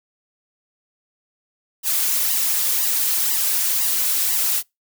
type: noise with flanger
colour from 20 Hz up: blue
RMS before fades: -20 dBFS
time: 1.83-4.63 s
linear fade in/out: 50 ms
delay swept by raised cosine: 1 to 4.2 ms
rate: 2 Hz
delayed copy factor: +0.9
effects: noise-tail reverb RT60 0.2 s tail -26 dB re dry